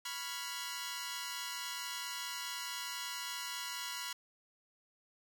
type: chord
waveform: 10% pulse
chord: C# dominant seventh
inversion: third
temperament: equal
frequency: 987.8 / 1108.7 / 1396.9 / 1661.2 Hz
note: B5 / C#6 / E#6 / G#6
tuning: 0 / 0 / 0 / 0 cents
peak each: -34 / -40 / -36 / -40 dBFS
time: 0.05-4.13 s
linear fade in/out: 5 ms
effects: none